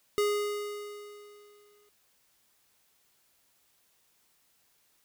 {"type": "tone with exponential decay", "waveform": "square", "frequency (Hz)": 413.5, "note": "G#4", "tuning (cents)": -8, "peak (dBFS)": -24, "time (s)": [0.18, 1.89], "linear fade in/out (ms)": 0, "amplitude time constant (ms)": 370, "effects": ["white hiss -69 dBFS RMS until 5.04 s"]}